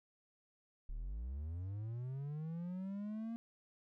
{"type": "linear sweep", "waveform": "triangle", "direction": "up", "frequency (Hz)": [31.94, 232.7], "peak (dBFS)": -38, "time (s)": [0.89, 3.36], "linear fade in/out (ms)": 0, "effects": []}